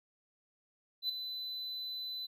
triangle tone with ADSR envelope, 4010 Hz, B7, 26 cents sharp, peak -28 dBFS, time 1.02-2.27 s, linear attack 73 ms, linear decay 5 ms, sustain -9 dB, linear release 19 ms, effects none

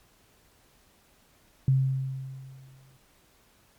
sine tone with exponential decay, 133 Hz, C3, 29 cents sharp, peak -17 dBFS, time 1.68-2.97 s, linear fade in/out 2 ms, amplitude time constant 280 ms, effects pink hiss -62 dBFS RMS until 3.78 s + MP3 96 kbps

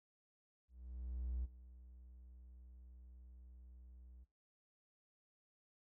triangle tone with ADSR envelope, 61.74 Hz, B1, in tune, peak -35 dBFS, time 0.68-4.25 s, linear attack 760 ms, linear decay 23 ms, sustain -19 dB, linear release 22 ms, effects noise-tail reverb RT60 0.3 s tail -20 dB re dry + tanh soft clip ceiling -32 dBFS

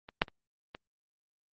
clicks, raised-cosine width 0.3 ms, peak -29 / -6 / -30 / -25 dBFS, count 4, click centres 0.089 / 0.219 / 0.282 / 0.749 s, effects low-pass 4000 Hz 12 dB/octave + Opus 24 kbps

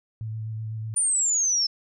sine tone with vibrato, 110 Hz, A2, in tune, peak -29 dBFS, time 0.21-0.94 s, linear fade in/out 0 ms, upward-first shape square, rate 8 Hz, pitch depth 14 cents each way
sine exponential sweep, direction down, 9397 to 5250 Hz, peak -20 dBFS, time 0.96-1.67 s, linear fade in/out 10 ms
effects none

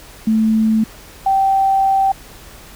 sine tone pair in turn, 220 / 777.2 Hz, A3 / G5, 0 / -15 cents, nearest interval octave + minor seventh, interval 2185 cents, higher second, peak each -11 dBFS, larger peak neither, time 0.27-0.84 / 1.26-2.12 s, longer second, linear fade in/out 5 ms, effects added 43 Hz sine -43 dBFS peak until 2.75 s + pink hiss -40 dBFS RMS until 2.75 s

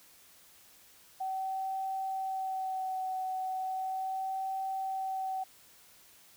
sine tone with vibrato, 760 Hz, F#5, 46 cents sharp, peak -32 dBFS, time 1.2-5.44 s, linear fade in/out 10 ms, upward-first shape sine, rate 0.36 Hz, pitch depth 19 cents each way, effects white hiss -59 dBFS RMS until 6.36 s

